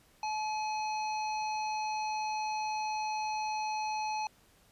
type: harmonic tone with a mistuned harmonic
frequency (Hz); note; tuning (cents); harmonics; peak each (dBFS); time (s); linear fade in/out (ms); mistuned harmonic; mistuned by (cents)
844; G#5; +28; 1 / 3 / 5 / 7; -32 / -42 / -46 / -49; 0.23-4.27; 2; 1; +32
effects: pink hiss -64 dBFS RMS until 4.71 s + resampled to 32000 Hz